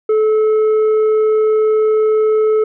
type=tone with tanh clipping; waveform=triangle; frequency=433 Hz; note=A4; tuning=28 cents flat; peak=-11 dBFS; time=0.09-2.64 s; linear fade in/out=5 ms; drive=9 dB; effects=none